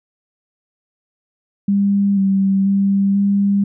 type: tone with pitch steps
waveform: sine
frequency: 199.9 / 194.3 / 197.3 / 200 Hz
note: G3 / G3 / G3 / G3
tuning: +34 / -15 / +11 / +35 cents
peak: -12 dBFS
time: 1.68-3.64 s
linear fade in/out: 5 ms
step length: 490 ms
effects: none